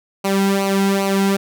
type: tone with flanger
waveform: sawtooth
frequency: 196 Hz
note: G3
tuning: in tune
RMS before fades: -17 dBFS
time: 0.24-1.37 s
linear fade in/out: 10 ms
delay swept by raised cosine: 0.57 to 1.77 ms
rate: 2.5 Hz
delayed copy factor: -0.7
effects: none